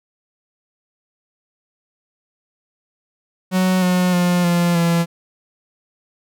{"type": "tone with pitch steps", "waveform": "45% pulse", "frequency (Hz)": [185.3, 181.17, 177.14, 173.19, 169.33], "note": ["F#3", "F#3", "F3", "F3", "E3"], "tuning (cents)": [3, -36, 25, -14, 47], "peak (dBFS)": -14, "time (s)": [3.51, 5.06], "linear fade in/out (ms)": 50, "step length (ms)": 310, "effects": []}